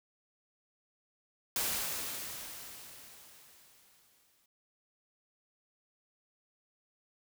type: noise with exponential decay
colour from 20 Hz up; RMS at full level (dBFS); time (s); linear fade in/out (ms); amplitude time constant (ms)
white; -32; 1.56-4.46; 2; 630
effects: none